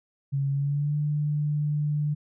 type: tone with pitch glide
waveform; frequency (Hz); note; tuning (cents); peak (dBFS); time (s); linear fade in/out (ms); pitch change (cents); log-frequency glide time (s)
sine; 138.59 to 148.54; C#3 to D3; 0 to +20; -23; 0.32-2.15; 20; +120; 0.51-0.96
effects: none